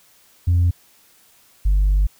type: tone pair in turn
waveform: sine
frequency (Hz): 87.31 / 49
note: F2 / G1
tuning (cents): 0 / 0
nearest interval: minor seventh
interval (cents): 1000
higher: first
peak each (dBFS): -11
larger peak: neither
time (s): 0.47-0.71 / 1.65-2.07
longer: second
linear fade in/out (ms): 10
effects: tanh soft clip ceiling -11 dBFS + white hiss -54 dBFS RMS until 2.19 s